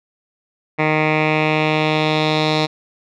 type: tone with low-pass filter sweep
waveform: 10% pulse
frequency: 154.7 Hz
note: D#3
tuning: 10 cents flat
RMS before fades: -17 dBFS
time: 0.78-2.67 s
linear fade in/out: 20 ms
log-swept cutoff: 2100 to 4200 Hz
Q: 2.9
effects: none